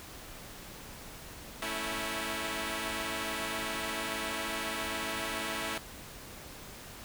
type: chord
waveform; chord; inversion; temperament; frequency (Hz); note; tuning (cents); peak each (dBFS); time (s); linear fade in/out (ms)
5% pulse; A major; none; equal with one note detuned; 220 / 277.2 / 326.4; A3 / C#4 / E4; 0 / 0 / -17; -27 / -29 / -25; 1.62-5.78; 2
effects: pink hiss -47 dBFS RMS until 7.04 s